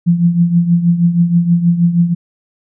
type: tone with tremolo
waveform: sine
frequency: 171.9 Hz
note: F3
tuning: 27 cents flat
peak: -5 dBFS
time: 0.06-2.15 s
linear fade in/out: 20 ms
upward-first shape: triangle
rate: 6.3 Hz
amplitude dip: 75%
effects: none